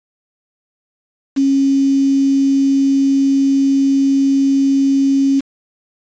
sine tone with quantisation, 273.5 Hz, C#4, 23 cents flat, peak -10 dBFS, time 1.36-5.41 s, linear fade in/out 20 ms, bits 5, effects resampled to 16000 Hz

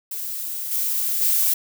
violet noise with level steps, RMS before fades -29 / -23 / -19 dBFS, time 0.11-1.54 s, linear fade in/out 5 ms, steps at 0.71 / 1.21 s, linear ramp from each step 10 ms, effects none

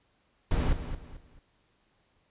brown noise with echo, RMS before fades -25 dBFS, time 0.51-0.73 s, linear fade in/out 2 ms, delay 220 ms, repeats 3, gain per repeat -10 dB, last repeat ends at 1.39 s, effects pink hiss -70 dBFS RMS until 2.3 s + resampled to 8000 Hz

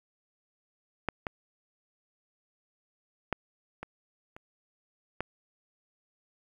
clicks, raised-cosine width 0.5 ms, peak -13 / -17 / -13 / -23 / -30 / -16 dBFS, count 6, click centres 1.087 / 1.268 / 3.327 / 3.83 / 4.365 / 5.206 s, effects 9-bit

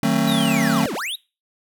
square chord, D# diminished seventh, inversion none, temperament just, 155.56 / 186.68 / 224 / 268.8 Hz, D#3 / F#3 / A3 / C4, 0 / +16 / +31 / +47 cents, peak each -25 / -24 / -21 / -23 dBFS, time 0.03-0.86 s, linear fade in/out 2 ms
square linear two-way sweep, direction down then up, 3988 to 170 to 3988 Hz, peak -25 dBFS, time 0.27-1.16 s, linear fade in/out 10 ms, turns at 0.94 s
effects noise-tail reverb RT60 0.3 s tail -23 dB re dry

